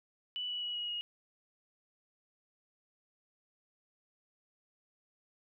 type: tone with pitch steps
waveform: sine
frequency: 2967 / 2945 / 2923 / 2901 / 2879 Hz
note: F#7 / F#7 / F#7 / F#7 / F#7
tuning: +4 / -9 / -22 / -35 / -48 cents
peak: -35 dBFS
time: 0.36-1.01 s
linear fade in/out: 0 ms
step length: 130 ms
effects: none